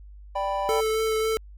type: chord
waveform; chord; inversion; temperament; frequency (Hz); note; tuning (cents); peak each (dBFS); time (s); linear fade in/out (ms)
triangle; G major; second; equal; 587.3 / 784 / 987.8; D5 / G5 / B5; 0 / 0 / 0; -27; 0.35-0.81; 10
type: tone with vibrato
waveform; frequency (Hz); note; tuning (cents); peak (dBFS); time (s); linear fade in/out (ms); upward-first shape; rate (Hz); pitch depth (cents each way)
square; 440.2; A4; +1; -23; 0.69-1.37; 0; sine; 3.7; 12
effects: added 50 Hz sine -42 dBFS peak until 1.57 s